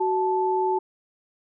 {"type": "tone pair together", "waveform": "sine", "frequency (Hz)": [373.7, 875.3], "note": ["F#4", "A5"], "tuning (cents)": [17, -9], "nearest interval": "octave + minor third", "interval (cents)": 1474, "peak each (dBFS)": -23, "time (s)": [0, 0.79], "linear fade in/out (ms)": 10, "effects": []}